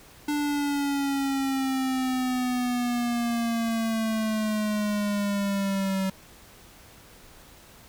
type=exponential sweep; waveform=square; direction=down; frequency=295.3 to 190.4 Hz; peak=-25 dBFS; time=0.28-6.1 s; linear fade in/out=5 ms; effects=pink hiss -51 dBFS RMS until 7.88 s